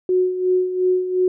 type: tone with tremolo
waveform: sine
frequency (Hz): 367.1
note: F#4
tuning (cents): -14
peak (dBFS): -13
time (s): 0.09-1.28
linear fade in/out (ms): 2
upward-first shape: sine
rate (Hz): 2.8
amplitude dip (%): 65
effects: none